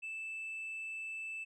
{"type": "tone with tanh clipping", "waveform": "sine", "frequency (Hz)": 2637, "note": "E7", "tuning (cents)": 0, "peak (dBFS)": -40, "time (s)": [0.02, 1.45], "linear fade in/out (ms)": 20, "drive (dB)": 1, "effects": []}